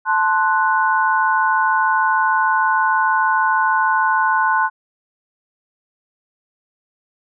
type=chord; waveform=sine; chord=F# diminished; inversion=first; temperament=equal; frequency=880 / 1046.5 / 1480 Hz; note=A5 / C6 / F#6; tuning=0 / 0 / 0 cents; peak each=-18 dBFS; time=0.05-4.7 s; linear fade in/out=50 ms; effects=none